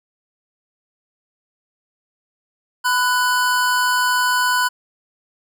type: tone pair together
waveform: square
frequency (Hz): 1001 / 1477.9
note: B5 / F#6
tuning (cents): +23 / -2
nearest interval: perfect fifth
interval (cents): 675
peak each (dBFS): -19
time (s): 2.84-4.69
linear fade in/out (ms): 20
effects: none